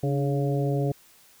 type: harmonic tone with a mistuned harmonic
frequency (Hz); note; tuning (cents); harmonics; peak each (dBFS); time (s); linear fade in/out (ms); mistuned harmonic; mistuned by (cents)
139.6; C#3; +13; 1 / 2 / 3 / 4 / 5; -24 / -31 / -30 / -33 / -36; 0.03-0.92; 5; 2; +80
effects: white hiss -56 dBFS RMS until 1.4 s